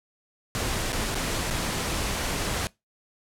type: noise with dropouts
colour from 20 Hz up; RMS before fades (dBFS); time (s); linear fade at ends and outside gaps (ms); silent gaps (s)
pink; -28; 0.55-2.67; 0; 0.921-0.929 / 1.146-1.153 / 1.503-1.508
effects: noise-tail reverb RT60 0.2 s tail -22 dB re dry + low-pass 11000 Hz 12 dB/octave